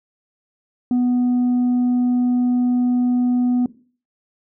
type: tone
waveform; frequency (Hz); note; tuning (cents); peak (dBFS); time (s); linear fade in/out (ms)
sine; 246.9; B3; 0; -12; 0.91-3.66; 2
effects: noise-tail reverb RT60 0.4 s tail -18 dB re dry + tanh soft clip ceiling -14 dBFS